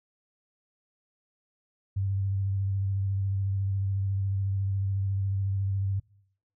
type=tone with vibrato; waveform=sine; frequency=97.7 Hz; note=G2; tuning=5 cents flat; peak=-25 dBFS; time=1.96-6 s; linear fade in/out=10 ms; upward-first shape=square; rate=14 Hz; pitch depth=18 cents each way; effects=noise-tail reverb RT60 0.7 s tail -24 dB re dry